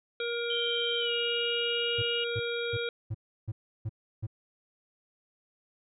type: harmonic tone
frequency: 472.1 Hz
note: A#4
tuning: 22 cents sharp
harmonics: 1 / 3 / 5 / 7 / 8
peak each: -32 / -37 / -39 / -40 / -41 dBFS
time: 0.2-2.89 s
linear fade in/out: 2 ms
type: tone with pitch glide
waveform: sine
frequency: 3136 to 2859 Hz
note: G7 to F7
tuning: 0 to +40 cents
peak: -30 dBFS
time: 0.5-2.24 s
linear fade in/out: 2 ms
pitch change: -160 cents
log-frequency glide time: 0.98-1.11 s
type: tone bursts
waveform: triangle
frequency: 108.7 Hz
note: A2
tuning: 21 cents flat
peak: -28 dBFS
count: 7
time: 1.98-4.268 s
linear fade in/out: 10 ms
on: 44 ms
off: 330 ms
effects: none